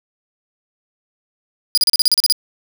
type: tone bursts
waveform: 40% pulse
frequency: 4893 Hz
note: D#8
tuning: 30 cents flat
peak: -9 dBFS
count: 10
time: 1.75-2.324 s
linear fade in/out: 0 ms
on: 25 ms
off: 36 ms
effects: none